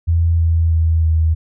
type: tone with pitch steps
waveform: sine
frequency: 83.6 / 82.45 / 81.31 / 80.19 Hz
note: E2 / E2 / E2 / E2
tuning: +25 / +1 / -23 / -47 cents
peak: -11 dBFS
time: 0.07-1.35 s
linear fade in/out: 20 ms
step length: 320 ms
effects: none